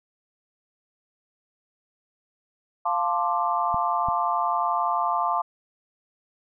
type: chord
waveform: sine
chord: D minor seventh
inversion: first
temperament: equal with one note detuned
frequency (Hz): 698.5 / 880 / 1046.5 / 1178.1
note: F5 / A5 / C6 / D6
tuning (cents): 0 / 0 / 0 / +5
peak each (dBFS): -27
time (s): 2.85-5.42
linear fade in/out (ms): 10
type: clicks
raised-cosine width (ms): 5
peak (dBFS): -22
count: 2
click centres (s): 3.744 / 4.086
effects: none